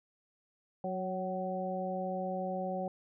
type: harmonic tone with a mistuned harmonic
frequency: 185 Hz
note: F#3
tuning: in tune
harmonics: 1 / 2 / 3 / 4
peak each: -38 / -43 / -37 / -38 dBFS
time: 0.84-2.88 s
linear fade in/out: 2 ms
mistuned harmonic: 4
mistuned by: +27 cents
effects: none